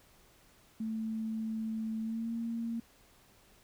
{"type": "tone with pitch glide", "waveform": "sine", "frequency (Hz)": [221.2, 230.5], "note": ["A3", "A#3"], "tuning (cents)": [9, -19], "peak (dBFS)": -33, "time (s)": [0.8, 2.8], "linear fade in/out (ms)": 5, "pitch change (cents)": 72, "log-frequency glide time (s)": [2.01, 2.32], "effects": ["pink hiss -63 dBFS RMS until 3.63 s"]}